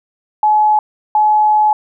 sine tone bursts at uneven times, 851 Hz, G#5, 42 cents sharp, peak -8 dBFS, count 2, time 0.43-0.79 / 1.15-1.73 s, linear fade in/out 2 ms, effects none

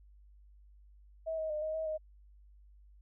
sine tone with pitch steps, 645 / 632 / 607 / 626 / 638 / 623 Hz, E5 / D#5 / D#5 / D#5 / D#5 / D#5, -38 / +27 / -43 / +10 / +43 / +2 cents, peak -33 dBFS, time 1.26-1.98 s, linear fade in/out 20 ms, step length 120 ms, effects added 50 Hz sine -56 dBFS peak until 3.01 s

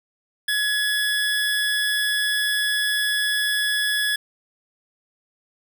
25% pulse tone with amplitude modulation, 1694 Hz, G#6, 34 cents sharp, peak -15 dBFS, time 0.48-4.16 s, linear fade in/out 5 ms, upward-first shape sine, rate 197 Hz, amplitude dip 25%, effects none

